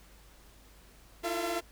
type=tone cluster; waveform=sawtooth; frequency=323 / 346.5 / 447.8 / 677 Hz; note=E4 / F4 / A4 / E5; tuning=-35 / -14 / +30 / +46 cents; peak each=-37 / -31 / -36 / -31 dBFS; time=1.23-1.61 s; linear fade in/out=20 ms; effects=added 50 Hz sine -57 dBFS peak until 1.71 s + pink hiss -59 dBFS RMS until 1.71 s